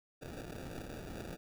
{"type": "noise with sample-and-hold", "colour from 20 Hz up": "violet", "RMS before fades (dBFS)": -45, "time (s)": [0.21, 1.37], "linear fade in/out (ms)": 20, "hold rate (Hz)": 1050, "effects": []}